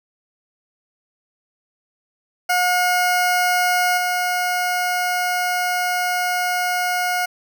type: tone with level steps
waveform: 20% pulse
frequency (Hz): 720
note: F#5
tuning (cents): -47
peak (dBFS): -11 / -14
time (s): 2.49-7.26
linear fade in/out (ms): 10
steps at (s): 3.97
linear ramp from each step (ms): 10
effects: none